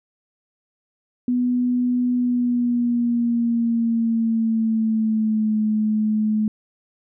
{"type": "tone with pitch glide", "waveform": "sine", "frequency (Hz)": [246.9, 214.9], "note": ["B3", "A3"], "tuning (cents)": [0, -41], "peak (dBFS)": -17, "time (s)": [1.28, 6.48], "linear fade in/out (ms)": 2, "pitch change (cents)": -241, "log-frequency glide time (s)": [2.14, 5.58], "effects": []}